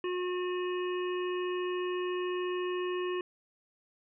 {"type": "harmonic tone", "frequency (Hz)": 361.4, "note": "F#4", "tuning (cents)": -41, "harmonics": [1, 3, 5, 7, 8], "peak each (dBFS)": [-31, -40, -45, -46, -46], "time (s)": [0.04, 3.21], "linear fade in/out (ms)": 2, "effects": []}